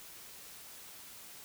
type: silence
effects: white hiss -51 dBFS RMS until 1.44 s